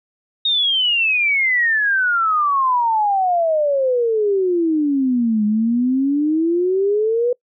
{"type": "exponential two-way sweep", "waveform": "sine", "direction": "down then up", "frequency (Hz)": [3739, 207.7, 495.9], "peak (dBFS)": -14, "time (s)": [0.45, 7.33], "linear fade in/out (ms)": 5, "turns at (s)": 5.45, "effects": ["noise-tail reverb RT60 0.1 s tail -25 dB re dry"]}